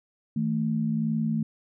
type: tone pair together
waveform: sine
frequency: 159.5 / 221.5 Hz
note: D#3 / A3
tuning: +43 / +12 cents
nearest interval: tritone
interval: 569 cents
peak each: -28 / -25 dBFS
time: 0.36-1.43 s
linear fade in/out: 5 ms
effects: none